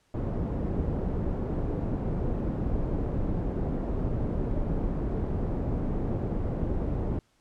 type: low-pass noise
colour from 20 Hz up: pink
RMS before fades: -29 dBFS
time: 0.14-7.19 s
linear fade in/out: 2 ms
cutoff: 440 Hz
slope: 12 dB/octave
effects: pink hiss -68 dBFS RMS until 7.4 s + low-pass 9000 Hz 12 dB/octave